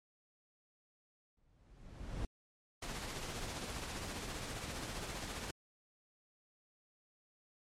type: noise with exponential growth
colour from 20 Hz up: brown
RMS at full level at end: -36 dBFS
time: 1.37-2.25 s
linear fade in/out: 2 ms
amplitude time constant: 190 ms
type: noise with tremolo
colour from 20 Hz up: pink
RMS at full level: -41 dBFS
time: 2.82-5.51 s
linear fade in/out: 5 ms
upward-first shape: triangle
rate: 15 Hz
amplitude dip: 40%
effects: low-pass 9000 Hz 12 dB/octave + MP3 64 kbps